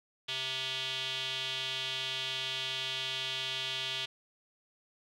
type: tone with band-pass filter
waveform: square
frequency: 131.4 Hz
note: C3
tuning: 8 cents sharp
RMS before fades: -36 dBFS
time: 0.28-4.06 s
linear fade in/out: 10 ms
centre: 3300 Hz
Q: 4.5
effects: none